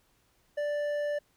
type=tone with hard clipping; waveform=triangle; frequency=587 Hz; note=D5; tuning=1 cent flat; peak=-30 dBFS; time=0.57-1.19 s; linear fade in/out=10 ms; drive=10 dB; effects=pink hiss -69 dBFS RMS until 1.36 s